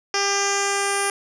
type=tone with low-pass filter sweep; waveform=10% pulse; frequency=398.9 Hz; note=G4; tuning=30 cents sharp; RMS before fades=-22 dBFS; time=0.14-1.1 s; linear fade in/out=2 ms; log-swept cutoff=5300 to 10000 Hz; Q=4; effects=none